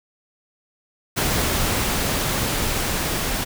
pink noise with level ramp, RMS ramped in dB -21 to -24 dBFS, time 1.16-3.45 s, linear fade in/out 20 ms, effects none

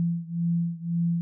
sine beating tone pair, 169 / 170.9 Hz, E3 / F3, +43 / -37 cents, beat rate 1.9 Hz, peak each -26 / -28 dBFS, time 0-1.21 s, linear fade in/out 0 ms, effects none

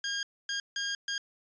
15% pulse tone bursts at uneven times, 1620 Hz, G#6, 43 cents flat, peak -24 dBFS, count 4, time 0.04-0.23 / 0.49-0.6 / 0.76-0.95 / 1.08-1.18 s, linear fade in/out 2 ms, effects resampled to 16000 Hz

